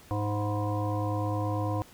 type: harmonic tone with a mistuned harmonic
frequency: 103.83 Hz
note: G#2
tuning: in tune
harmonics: 1 / 3 / 5 / 7 / 9 / 10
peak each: -29 / -34 / -36 / -37 / -39 / -39 dBFS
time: 0.11-1.82 s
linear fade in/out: 0 ms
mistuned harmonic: 9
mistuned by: +63 cents
effects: pink hiss -54 dBFS RMS until 1.93 s